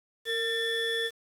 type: tone cluster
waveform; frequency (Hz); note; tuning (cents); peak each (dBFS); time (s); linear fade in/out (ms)
triangle; 459.6 / 1789 / 3437; A#4 / A6 / A7; -25 / +28 / -41; -30; 0.25-1.11; 50
effects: resampled to 32000 Hz + 8-bit